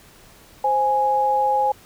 sine tone pair together, 523.3 / 830.7 Hz, C5 / G#5, 0 / 0 cents, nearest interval minor sixth, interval 800 cents, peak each -23 / -17 dBFS, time 0.64-1.72 s, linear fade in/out 5 ms, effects pink hiss -49 dBFS RMS until 1.85 s

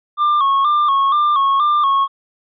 triangle tone with vibrato, 1144 Hz, D6, 46 cents flat, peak -10 dBFS, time 0.17-2.08 s, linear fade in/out 50 ms, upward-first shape square, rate 2.1 Hz, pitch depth 72 cents each way, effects resampled to 11025 Hz

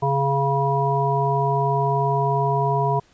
harmonic tone, 138.59 Hz, C#3, in tune, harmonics 1 / 3 / 5 / 7, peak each -22 / -25 / -25 / -22 dBFS, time 0.02-3 s, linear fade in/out 10 ms, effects pink hiss -57 dBFS RMS until 3.13 s + resampled to 16000 Hz

